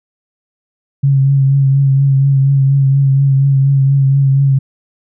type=tone with vibrato; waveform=sine; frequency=137 Hz; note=C#3; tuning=20 cents flat; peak=-7 dBFS; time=1.03-4.59 s; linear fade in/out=10 ms; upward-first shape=triangle; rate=4.2 Hz; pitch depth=34 cents each way; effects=none